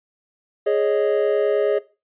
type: chord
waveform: triangle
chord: Ab suspended fourth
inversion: none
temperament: just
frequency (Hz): 415.3 / 553.7 / 623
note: Ab4 / Db5 / Eb5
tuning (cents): 0 / -2 / +2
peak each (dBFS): -17 / -20 / -21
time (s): 0.66-1.79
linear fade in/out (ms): 10
effects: noise-tail reverb RT60 0.3 s tail -19 dB re dry + resampled to 8000 Hz